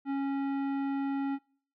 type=tone with tanh clipping; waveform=triangle; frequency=275.7 Hz; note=C#4; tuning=9 cents flat; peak=-31 dBFS; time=0.05-1.39 s; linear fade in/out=50 ms; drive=18 dB; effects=noise-tail reverb RT60 0.5 s tail -24 dB re dry